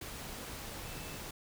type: tone in noise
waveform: sine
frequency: 2637 Hz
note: E7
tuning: in tune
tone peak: -55 dBFS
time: 0.84-1.18 s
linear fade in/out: 5 ms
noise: pink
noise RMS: -44 dBFS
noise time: 0.01-1.31 s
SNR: -14 dB
effects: none